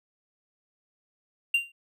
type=tone with exponential decay; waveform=triangle; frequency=2776 Hz; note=F7; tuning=11 cents flat; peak=-16 dBFS; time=1.54-1.72 s; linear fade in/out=5 ms; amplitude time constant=38 ms; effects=none